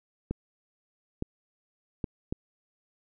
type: clicks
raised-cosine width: 3 ms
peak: -17 dBFS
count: 4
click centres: 0.31 / 1.224 / 2.042 / 2.325 s
effects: none